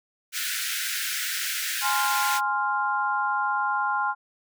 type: high-pass noise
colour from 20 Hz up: pink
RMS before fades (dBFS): -29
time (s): 0.32-2.41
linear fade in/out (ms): 50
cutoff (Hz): 1400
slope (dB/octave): 96
type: chord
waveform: sine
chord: F minor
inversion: first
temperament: equal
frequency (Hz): 830.6 / 1046.5 / 1396.9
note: Ab5 / C6 / F6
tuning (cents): 0 / 0 / 0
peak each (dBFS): -27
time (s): 1.81-4.15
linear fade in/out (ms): 50
effects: none